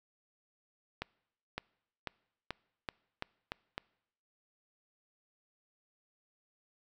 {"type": "accelerating click train", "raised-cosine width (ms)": 0.3, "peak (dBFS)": -20, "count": 8, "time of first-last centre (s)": [1.02, 3.78], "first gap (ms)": 560, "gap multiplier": 0.88, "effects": ["noise-tail reverb RT60 0.8 s tail -25 dB re dry"]}